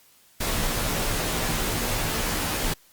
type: noise with comb filter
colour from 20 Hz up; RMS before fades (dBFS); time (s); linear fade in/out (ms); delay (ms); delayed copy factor
pink; -26; 0.4-2.74; 10; 15; -0.7
effects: white hiss -57 dBFS RMS until 2.92 s + Opus 48 kbps